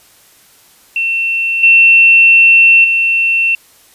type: tone with level steps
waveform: sine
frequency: 2700 Hz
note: E7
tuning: 41 cents sharp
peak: -12 / -3 / -9 dBFS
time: 0.96-3.55 s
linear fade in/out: 2 ms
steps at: 1.63 / 2.84 s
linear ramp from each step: 5 ms
effects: white hiss -46 dBFS RMS until 3.94 s + resampled to 32000 Hz